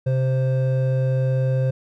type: tone pair together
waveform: triangle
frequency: 130.81 / 523.2 Hz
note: C3 / C5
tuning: 0 / 0 cents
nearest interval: 2 octaves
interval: 2400 cents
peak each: -16 / -24 dBFS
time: 0.06-1.71 s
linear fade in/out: 10 ms
effects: none